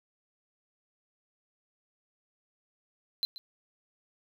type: tone with echo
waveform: triangle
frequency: 4065 Hz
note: B7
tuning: 49 cents sharp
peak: -25 dBFS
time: 3.23-3.25 s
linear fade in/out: 0 ms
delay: 130 ms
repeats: 1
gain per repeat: -15 dB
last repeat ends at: 3.38 s
effects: none